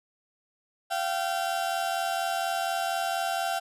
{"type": "tone pair together", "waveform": "35% pulse", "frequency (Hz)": [687.8, 772], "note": ["F5", "G5"], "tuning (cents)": [-27, -27], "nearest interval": "major second", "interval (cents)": 200, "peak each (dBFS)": -28, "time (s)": [0.9, 3.6], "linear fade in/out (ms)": 20, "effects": ["resampled to 32000 Hz"]}